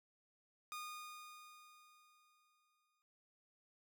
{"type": "tone with exponential decay", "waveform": "sawtooth", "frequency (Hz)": 1226, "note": "D#6", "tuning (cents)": -26, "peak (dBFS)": -40, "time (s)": [0.72, 3.02], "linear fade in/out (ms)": 0, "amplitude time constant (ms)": 500, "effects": []}